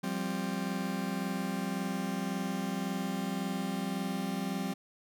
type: chord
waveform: 40% pulse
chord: F suspended second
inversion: none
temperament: just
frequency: 174.61 / 196.44 / 261.9 Hz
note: F3 / G3 / C4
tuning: 0 / +4 / +2 cents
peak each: -37 / -34 / -37 dBFS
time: 0.03-4.74 s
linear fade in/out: 10 ms
effects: none